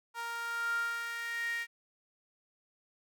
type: tone with high-pass filter sweep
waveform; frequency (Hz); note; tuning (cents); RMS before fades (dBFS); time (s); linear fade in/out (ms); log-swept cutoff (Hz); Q
sawtooth; 466.2; A#4; 0; -36; 0.14-1.67; 50; 1100 to 2000; 9.3
effects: none